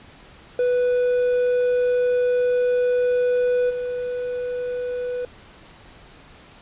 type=tone with level steps; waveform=triangle; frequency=493.9 Hz; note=B4; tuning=in tune; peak=-15 / -22 dBFS; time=0.59-5.25 s; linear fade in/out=2 ms; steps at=3.69 s; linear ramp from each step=20 ms; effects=pink hiss -47 dBFS RMS until 6.61 s + resampled to 8000 Hz